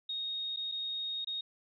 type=tone with dropouts; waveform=sine; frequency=3729 Hz; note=A#7; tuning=in tune; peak=-34 dBFS; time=0.09-1.41 s; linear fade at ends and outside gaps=5 ms; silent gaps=0.563-0.57 / 0.716-0.72 / 1.247-1.271 s; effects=none